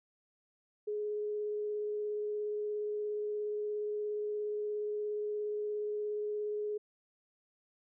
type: tone with vibrato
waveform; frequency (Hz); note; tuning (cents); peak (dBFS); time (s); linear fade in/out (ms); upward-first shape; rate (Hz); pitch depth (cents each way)
sine; 419.6; G#4; +18; -33; 0.87-6.78; 10; triangle; 17; 11
effects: none